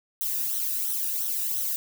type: noise with flanger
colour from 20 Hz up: violet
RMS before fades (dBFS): -28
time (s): 0.21-1.76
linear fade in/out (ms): 0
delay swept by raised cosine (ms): 0.41 to 0.95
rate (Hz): 2.9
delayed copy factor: -0.65
effects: none